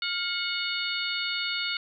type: harmonic tone with a mistuned harmonic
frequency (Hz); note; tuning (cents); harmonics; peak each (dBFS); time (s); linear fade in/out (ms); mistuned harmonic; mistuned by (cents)
730; F#5; -24; 2 / 3 / 4 / 5 / 6; -34 / -34 / -34 / -34 / -34; 0.02-1.77; 2; 2; -65
effects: none